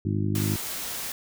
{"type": "harmonic tone", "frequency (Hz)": 51.2, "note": "G#1", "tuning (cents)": -24, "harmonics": [2, 3, 4, 5, 6, 7], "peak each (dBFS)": [-26, -31, -30, -36, -32, -36], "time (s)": [0.05, 0.56], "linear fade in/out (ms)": 5}
{"type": "noise", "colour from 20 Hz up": "white", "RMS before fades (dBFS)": -33, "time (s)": [0.35, 1.12], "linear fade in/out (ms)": 2}
{"effects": []}